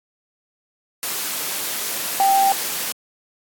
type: tone in noise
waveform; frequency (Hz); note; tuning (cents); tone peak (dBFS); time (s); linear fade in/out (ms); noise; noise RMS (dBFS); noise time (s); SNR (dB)
sine; 783; G5; -2; -13; 2.2-2.52; 0; white; -25; 1.03-2.92; +9
effects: high-pass 200 Hz 12 dB/octave + AAC 64 kbps